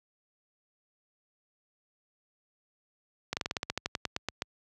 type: slowing click train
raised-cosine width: 0.2 ms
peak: -13 dBFS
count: 15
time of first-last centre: 3.33-4.421 s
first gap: 39 ms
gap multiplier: 1.1
effects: high-pass 60 Hz 12 dB/octave